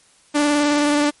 sawtooth tone with vibrato, 293.1 Hz, D4, 3 cents flat, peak -11 dBFS, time 0.34-1.11 s, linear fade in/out 20 ms, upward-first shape sine, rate 19 Hz, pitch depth 21 cents each way, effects white hiss -54 dBFS RMS until 1.2 s + MP3 48 kbps

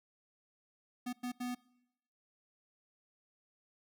square tone bursts at uneven times, 246.9 Hz, B3, in tune, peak -37 dBFS, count 3, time 1.06-1.13 / 1.23-1.32 / 1.4-1.55 s, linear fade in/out 10 ms, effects noise-tail reverb RT60 0.9 s tail -23 dB re dry

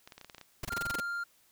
clicks, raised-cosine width 0.2 ms, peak -30 dBFS, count 9, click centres 0.075 / 0.122 / 0.18 / 0.213 / 0.246 / 0.298 / 0.347 / 0.382 / 0.413 s
pink noise bursts, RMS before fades -36 dBFS, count 9, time 0.63-1.003 s, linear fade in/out 5 ms, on 21 ms, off 23 ms
triangle tone, 1396.9 Hz, F6, in tune, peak -31 dBFS, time 0.7-1.24 s, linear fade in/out 10 ms
effects white hiss -66 dBFS RMS until 1.51 s

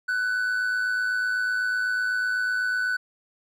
triangle tone with amplitude modulation, 1496 Hz, F#6, 19 cents sharp, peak -19 dBFS, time 0.08-2.97 s, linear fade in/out 10 ms, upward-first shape sine, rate 108 Hz, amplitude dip 45%, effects none

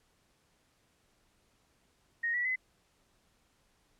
sine tone with pitch steps, 1864.7 / 1945 / 2029 Hz, A#6 / B6 / B6, 0 / -27 / +46 cents, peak -29 dBFS, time 2.23-2.56 s, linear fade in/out 10 ms, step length 110 ms, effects pink hiss -71 dBFS RMS until 3.99 s + low-pass 11000 Hz 12 dB/octave

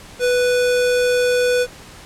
square tone, 493.9 Hz, B4, in tune, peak -15 dBFS, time 0.19-1.67 s, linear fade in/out 50 ms, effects pink hiss -40 dBFS RMS until 2.05 s + low-pass 10000 Hz 12 dB/octave

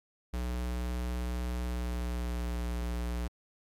square tone with pitch glide, 61 to 59.68 Hz, B1 to A#1, -21 to +41 cents, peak -32 dBFS, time 0.33-3.28 s, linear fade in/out 10 ms, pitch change -38 cents, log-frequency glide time 1.6-2.46 s, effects MP3 96 kbps

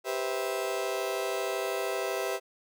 35% pulse chord, C major seventh, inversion second, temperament just, 392.4 / 490.5 / 523.3 / 654.1 Hz, G4 / B4 / C5 / E5, +2 / -12 / 0 / -14 cents, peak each -32 / -35 / -35 / -33 dBFS, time 0.04-2.4 s, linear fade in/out 50 ms, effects none

